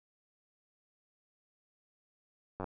slowing click train, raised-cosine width 1 ms, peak -24 dBFS, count 5, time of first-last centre 2.6-2.642 s, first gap 10 ms, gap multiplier 1.04, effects none

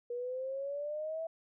sine exponential sweep, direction up, 477.6 to 659.3 Hz, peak -35 dBFS, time 0.1-1.27 s, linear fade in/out 5 ms, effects none

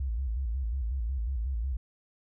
sine tone with vibrato, 61 Hz, B1, 21 cents flat, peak -28 dBFS, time 0-1.77 s, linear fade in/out 5 ms, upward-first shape square, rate 5.5 Hz, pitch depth 160 cents each way, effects none

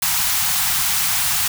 white band-stop noise, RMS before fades -19 dBFS, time 0.02-1.48 s, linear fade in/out 5 ms, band 200 to 700 Hz, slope 96 dB/octave, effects none

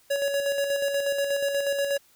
square tone with tremolo, 561 Hz, C#5, 21 cents sharp, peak -23 dBFS, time 0.1-1.98 s, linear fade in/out 10 ms, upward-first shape square, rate 8.3 Hz, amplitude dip 40%, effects white hiss -60 dBFS RMS until 2.15 s

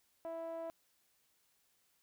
5% pulse tone with low-pass filter, 329.6 Hz, E4, in tune, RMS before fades -43 dBFS, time 0.25-0.7 s, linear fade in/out 0 ms, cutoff 700 Hz, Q 4.2, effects white hiss -75 dBFS RMS until 2.02 s

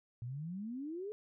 sine exponential sweep, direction up, 114.2 to 435.9 Hz, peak -39 dBFS, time 0.22-1.12 s, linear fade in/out 0 ms, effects none

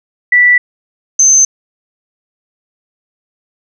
sine tone pair in turn, 1965 / 6227 Hz, B6 / G8, -9 / -12 cents, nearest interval octave + minor sixth, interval 1997 cents, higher second, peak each -4 dBFS, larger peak neither, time 0.32-0.58 / 1.19-1.45 s, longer neither, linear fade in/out 5 ms, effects none

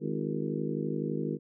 harmonic tone with a mistuned harmonic, 51.91 Hz, G#1, in tune, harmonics 3 / 4 / 5 / 6 / 7 / 8 / 9, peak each -35 / -36 / -37 / -38 / -38 / -39 / -40 dBFS, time 0-1.39 s, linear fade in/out 50 ms, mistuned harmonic 6, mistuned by +79 cents, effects none

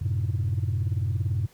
sine chord, F# diminished, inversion none, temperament equal, 92.5 / 110 / 130.81 Hz, F#2 / A2 / C3, 0 / 0 / 0 cents, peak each -25 / -26 / -29 dBFS, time 0.01-1.47 s, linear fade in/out 10 ms, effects tanh soft clip ceiling -19 dBFS + pink hiss -58 dBFS RMS until 1.53 s

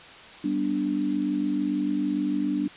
sine chord, G major, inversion none, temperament equal, 196 / 246.9 / 293.7 Hz, G3 / B3 / D4, 0 / 0 / 0 cents, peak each -30 / -30 / -25 dBFS, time 0.44-2.68 s, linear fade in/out 5 ms, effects white hiss -45 dBFS RMS until 2.76 s + resampled to 8000 Hz

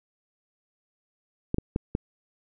clicks, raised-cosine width 3 ms, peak -12 dBFS, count 4, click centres 1.544 / 1.584 / 1.761 / 1.951 s, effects none

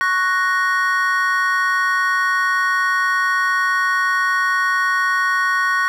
triangle chord, F# major, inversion second, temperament equal, 1108.7 / 1480 / 1864.7 Hz, C#6 / F#6 / A#6, 0 / 0 / 0 cents, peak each -18 dBFS, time 0.01-5.88 s, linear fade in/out 0 ms, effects none

